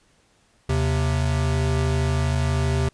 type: tone pair together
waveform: square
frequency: 78.48 / 131.1 Hz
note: D#2 / C3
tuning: +15 / +4 cents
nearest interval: major sixth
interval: 889 cents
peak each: -23 / -23 dBFS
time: 0.69-2.89 s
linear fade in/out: 5 ms
effects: pink hiss -61 dBFS RMS until 2.93 s + resampled to 22050 Hz